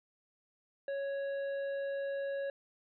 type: harmonic tone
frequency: 554.4 Hz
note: C#5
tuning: in tune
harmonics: 1 / 3 / 5 / 7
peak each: -34 / -46 / -60 / -61 dBFS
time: 0.88-2.5 s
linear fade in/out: 2 ms
effects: none